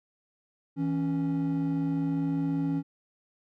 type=tone pair together; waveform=triangle; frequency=162.52 / 277.3 Hz; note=E3 / C#4; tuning=-24 / +1 cents; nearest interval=major sixth; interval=925 cents; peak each=-27 / -25 dBFS; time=0.76-2.83 s; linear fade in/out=50 ms; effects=tanh soft clip ceiling -18 dBFS